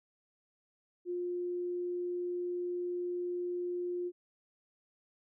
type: tone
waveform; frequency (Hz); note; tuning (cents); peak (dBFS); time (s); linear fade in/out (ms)
sine; 354.3; F4; +25; -33; 1.05-4.12; 50
effects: none